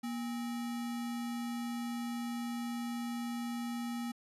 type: tone with sample-and-hold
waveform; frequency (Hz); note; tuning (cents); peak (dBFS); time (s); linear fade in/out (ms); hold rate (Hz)
sine; 238.1; A#3; +37; -35; 0.03-4.12; 10; 1050
effects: resampled to 32000 Hz